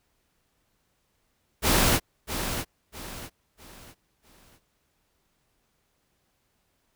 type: noise with echo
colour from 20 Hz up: pink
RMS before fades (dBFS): -21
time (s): 1.62-2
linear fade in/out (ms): 50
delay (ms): 650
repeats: 4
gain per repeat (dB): -9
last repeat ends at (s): 4.6
effects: pink hiss -72 dBFS RMS until 6.95 s